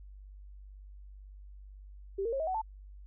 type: tone with pitch steps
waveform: sine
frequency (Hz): 392 / 460.8 / 541.7 / 636.8 / 748.6 / 880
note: G4 / A#4 / C#5 / D#5 / F#5 / A5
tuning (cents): 0 / -20 / -40 / +40 / +20 / 0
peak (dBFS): -30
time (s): 2.18-2.618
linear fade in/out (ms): 10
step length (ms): 73
effects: added 49 Hz sine -47 dBFS peak until 3.06 s